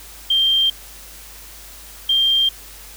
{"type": "tone pair in turn", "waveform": "sine", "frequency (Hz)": [3171, 3182], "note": ["G7", "G7"], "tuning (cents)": [19, 25], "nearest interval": "unison", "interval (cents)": 6, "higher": "second", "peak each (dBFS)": -13, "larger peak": "neither", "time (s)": [[0.3, 0.7], [2.09, 2.49]], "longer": "neither", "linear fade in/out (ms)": 5, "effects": ["added 50 Hz sine -43 dBFS peak until 2.96 s", "white hiss -40 dBFS RMS until 2.96 s"]}